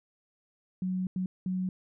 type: tone bursts at uneven times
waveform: sine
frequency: 185 Hz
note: F#3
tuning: in tune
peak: -28 dBFS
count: 3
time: 0.82-1.07 / 1.16-1.26 / 1.46-1.69 s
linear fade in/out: 2 ms
effects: none